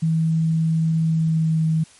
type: tone with pitch glide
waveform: sine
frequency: 161.5 to 159.46 Hz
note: E3 to D#3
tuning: -35 to +43 cents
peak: -16 dBFS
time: 0.02-1.84 s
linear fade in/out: 10 ms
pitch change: -22 cents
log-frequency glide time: 1.06-1.64 s
effects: white hiss -50 dBFS RMS until 1.99 s + MP3 48 kbps